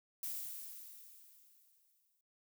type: noise with exponential decay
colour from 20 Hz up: violet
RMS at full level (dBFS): -40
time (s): 0.23-2.21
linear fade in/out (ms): 2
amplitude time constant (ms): 430
effects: noise-tail reverb RT60 0.4 s tail -25 dB re dry